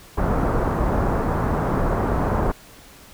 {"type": "low-pass noise", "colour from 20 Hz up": "pink", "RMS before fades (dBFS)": -21, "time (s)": [0.17, 2.52], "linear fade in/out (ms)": 10, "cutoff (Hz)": 1300, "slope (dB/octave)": 24, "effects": ["pink hiss -46 dBFS RMS until 3.13 s"]}